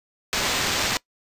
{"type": "noise with sample-and-hold", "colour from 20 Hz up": "white", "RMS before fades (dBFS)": -24, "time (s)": [0.33, 0.97], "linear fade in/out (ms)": 0, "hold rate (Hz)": 11025, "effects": ["noise-tail reverb RT60 0.1 s tail -22 dB re dry", "resampled to 32000 Hz"]}